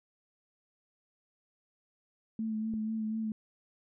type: tone with vibrato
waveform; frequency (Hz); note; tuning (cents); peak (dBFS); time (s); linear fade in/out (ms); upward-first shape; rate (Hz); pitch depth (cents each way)
sine; 219.4; A3; -5; -31; 2.39-3.32; 2; sine; 4.1; 25
type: click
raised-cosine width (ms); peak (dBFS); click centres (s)
3; -32; 2.738
effects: none